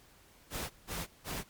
pink noise bursts, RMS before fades -38 dBFS, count 3, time 0.5-1.44 s, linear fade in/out 50 ms, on 200 ms, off 170 ms, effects pink hiss -61 dBFS RMS until 1.49 s + MP3 96 kbps

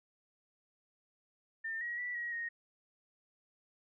sine tone with pitch steps, 1803 / 1903 / 1961 / 1902 / 1864 Hz, A6 / A#6 / B6 / A#6 / A#6, +42 / +35 / -13 / +34 / -1 cents, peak -36 dBFS, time 1.64-2.49 s, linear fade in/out 10 ms, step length 170 ms, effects none

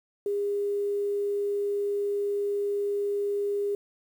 sine tone with quantisation, 406 Hz, G#4, 39 cents flat, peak -25 dBFS, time 0.26-3.75 s, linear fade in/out 2 ms, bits 9, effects none

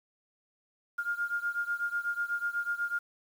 sine beating tone pair, 1408 / 1416.1 Hz, F6 / F6, +14 / +24 cents, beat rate 8.1 Hz, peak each -32 / -34 dBFS, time 0.98-2.99 s, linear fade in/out 10 ms, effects 9-bit

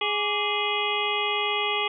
harmonic tone with a mistuned harmonic, 415.3 Hz, G#4, in tune, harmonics 1 / 2 / 3 / 5 / 6 / 7 / 8, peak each -31 / -31 / -31 / -31 / -31 / -31 / -31 dBFS, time 0.01-1.88 s, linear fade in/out 5 ms, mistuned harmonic 3, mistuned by -110 cents, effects none

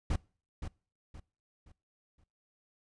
brown noise with echo, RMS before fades -29 dBFS, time 0.1-0.16 s, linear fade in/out 5 ms, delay 520 ms, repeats 4, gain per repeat -9 dB, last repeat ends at 2.24 s, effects noise-tail reverb RT60 0.4 s tail -24 dB re dry + resampled to 22050 Hz

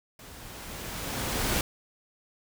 pink noise with level ramp, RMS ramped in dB -48 to -26 dBFS, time 0.19-1.61 s, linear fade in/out 2 ms, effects none

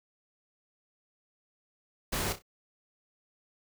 pink noise with echo, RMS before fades -32 dBFS, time 2.12-2.33 s, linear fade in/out 10 ms, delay 31 ms, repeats 3, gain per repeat -10 dB, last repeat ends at 2.423 s, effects none

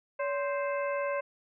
harmonic tone with a mistuned harmonic, 523.3 Hz, C5, in tune, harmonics 1 / 2 / 3 / 4 / 5, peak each -30 / -36 / -40 / -42 / -44 dBFS, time 0.19-1.21 s, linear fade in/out 10 ms, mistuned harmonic 1, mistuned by +140 cents, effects none

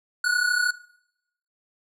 square tone pair together, 1447 / 1480 Hz, F#6 / F#6, -39 / 0 cents, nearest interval unison, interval 39 cents, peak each -24 dBFS, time 0.24-0.71 s, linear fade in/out 5 ms, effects noise-tail reverb RT60 0.8 s tail -21 dB re dry + low-pass 10000 Hz 12 dB/octave

